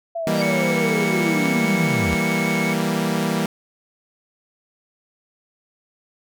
sine linear sweep, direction down, 680 to 66 Hz, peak -23 dBFS, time 0.15-2.15 s, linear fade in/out 10 ms
sawtooth chord, E diminished, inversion none, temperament equal, 164.81 / 196 / 233.1 Hz, E3 / G3 / Bb3, 0 / 0 / 0 cents, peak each -20 dBFS, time 0.27-3.46 s, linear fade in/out 2 ms
sine tone with exponential growth, 4658 Hz, D8, 15 cents flat, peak -26 dBFS, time 0.27-0.42 s, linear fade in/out 5 ms, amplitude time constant 32 ms
triangle tone with vibrato, 2205 Hz, C#7, 10 cents flat, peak -23 dBFS, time 0.41-2.74 s, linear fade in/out 10 ms, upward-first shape sine, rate 4.9 Hz, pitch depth 13 cents each way
effects none

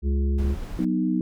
harmonic tone, 69.3 Hz, C#2, in tune, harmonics 1 / 3 / 5 / 6, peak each -20 / -30 / -34 / -40 dBFS, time 0.02-0.57 s, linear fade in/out 50 ms
brown noise, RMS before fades -33 dBFS, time 0.38-0.85 s, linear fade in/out 5 ms
sine chord, B major, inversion second, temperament equal, 185 / 246.9 / 311.1 Hz, F#3 / B3 / D#4, 0 / 0 / 0 cents, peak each -25 dBFS, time 0.79-1.21 s, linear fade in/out 2 ms
effects none

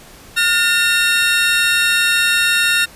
square tone cluster, 1425 / 1804 / 2723 / 3736 Hz, F6 / A6 / F7 / A#7, +34 / +43 / -44 / +3 cents, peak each -19 dBFS, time 0.36-2.86 s, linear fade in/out 20 ms, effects pink hiss -41 dBFS RMS until 2.95 s + resampled to 32000 Hz

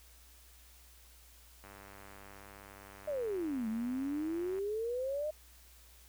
click train, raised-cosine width 0.5 ms, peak -37 dBFS, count 293, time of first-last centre 1.64-4.587 s, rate 99.1 Hz
sine exponential two-way sweep, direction down then up, 622.3 to 216.6 to 622.3 Hz, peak -33 dBFS, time 3.07-5.31 s, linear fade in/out 10 ms, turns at 3.68 s
effects added 60 Hz sine -59 dBFS peak until 6.08 s + white hiss -61 dBFS RMS until 6.08 s

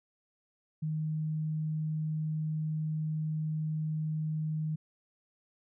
sine tone, 155.56 Hz, D#3, in tune, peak -30 dBFS, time 0.82-4.76 s, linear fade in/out 10 ms, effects none

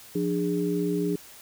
sine tone cluster, 174.9 / 297.6 / 411.1 Hz, F3 / D4 / G#4, +3 / +23 / -18 cents, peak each -28 dBFS, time 0.15-1.16 s, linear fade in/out 5 ms, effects white hiss -48 dBFS RMS until 1.41 s

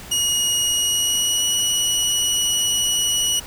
20% pulse tone with pitch glide, 2889 to 2928 Hz, F#7 to F#7, -42 to -19 cents, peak -12 dBFS, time 0.11-3.4 s, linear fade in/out 10 ms, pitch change +23 cents, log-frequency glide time 0.63-1.52 s, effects pink hiss -38 dBFS RMS until 3.46 s

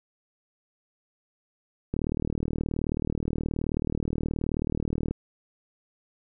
click train, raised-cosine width 3 ms, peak -15 dBFS, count 124, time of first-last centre 1.94-5.11 s, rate 38.8 Hz, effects none

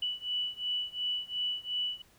sine beating tone pair, 2960 / 2962.8 Hz, F#7 / F#7, 0 / +2 cents, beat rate 2.8 Hz, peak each -34 / -35 dBFS, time 0.02-2.02 s, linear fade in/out 5 ms, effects pink hiss -63 dBFS RMS until 2.18 s

